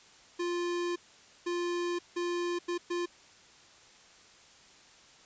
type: tone bursts at uneven times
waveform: square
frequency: 349.2 Hz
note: F4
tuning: in tune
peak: -31 dBFS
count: 5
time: 0.39-0.96 / 1.46-1.99 / 2.16-2.59 / 2.68-2.78 / 2.9-3.06 s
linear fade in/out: 10 ms
effects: white hiss -57 dBFS RMS until 5.25 s + resampled to 16000 Hz